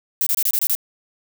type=noise bursts; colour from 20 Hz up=violet; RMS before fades=-19 dBFS; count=7; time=0.21-0.751 s; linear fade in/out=0 ms; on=55 ms; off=26 ms; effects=none